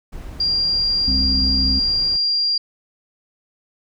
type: noise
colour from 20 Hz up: brown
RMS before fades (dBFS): -33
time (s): 0.12-2.17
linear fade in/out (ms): 10
type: tone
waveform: sine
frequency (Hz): 4775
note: D8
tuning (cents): +28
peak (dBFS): -16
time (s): 0.4-2.58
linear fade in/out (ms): 5
type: harmonic tone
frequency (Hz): 65.41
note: C2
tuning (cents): 0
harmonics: 1 / 3 / 4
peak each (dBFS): -20 / -28 / -25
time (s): 1.07-1.8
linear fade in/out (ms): 10
effects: none